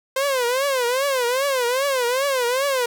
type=tone with vibrato; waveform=sawtooth; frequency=519 Hz; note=C5; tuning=14 cents flat; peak=-15 dBFS; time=0.16-2.86 s; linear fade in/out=5 ms; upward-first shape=triangle; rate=2.5 Hz; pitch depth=180 cents each way; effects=none